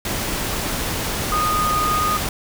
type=tone in noise; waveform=sine; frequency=1235 Hz; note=D#6; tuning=13 cents flat; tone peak=-18 dBFS; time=1.32-2.17 s; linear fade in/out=2 ms; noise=pink; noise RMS=-24 dBFS; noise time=0.05-2.29 s; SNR=+3 dB; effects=none

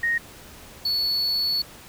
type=tone pair in turn; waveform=sine / triangle; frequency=1864.7 / 4422 Hz; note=A#6 / C#8; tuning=0 / -5 cents; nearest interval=octave + minor third; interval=1495 cents; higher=second; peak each=-20 dBFS; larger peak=neither; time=0.03-0.18 / 0.85-1.62 s; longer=second; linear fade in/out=5 ms; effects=pink hiss -45 dBFS RMS until 1.88 s

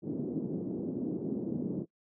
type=band-pass noise; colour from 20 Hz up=pink; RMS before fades=-35 dBFS; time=0.02-1.86 s; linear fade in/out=50 ms; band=180 to 360 Hz; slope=24 dB/octave; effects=noise-tail reverb RT60 0.1 s tail -23 dB re dry

